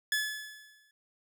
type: tone with exponential decay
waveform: sawtooth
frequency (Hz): 1716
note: A6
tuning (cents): -44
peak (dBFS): -22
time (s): 0.12-0.91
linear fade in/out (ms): 2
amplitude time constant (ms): 170
effects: none